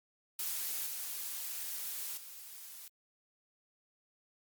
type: noise with level steps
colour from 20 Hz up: blue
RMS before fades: -37 / -40 / -49 dBFS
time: 0.39-2.88 s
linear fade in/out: 2 ms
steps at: 0.86 / 2.17 s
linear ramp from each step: 2 ms
effects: Opus 48 kbps